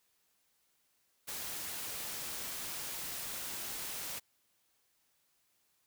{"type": "noise", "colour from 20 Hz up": "white", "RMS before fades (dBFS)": -41, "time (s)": [1.27, 4.2], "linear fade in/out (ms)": 20, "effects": ["white hiss -75 dBFS RMS until 5.86 s"]}